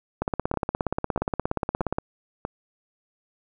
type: two click trains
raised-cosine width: 1 ms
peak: -14 / -10 dBFS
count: 4 / 31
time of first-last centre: 0.54-2.451 / 0.22-1.985 s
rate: 1.57 / 17 Hz
effects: none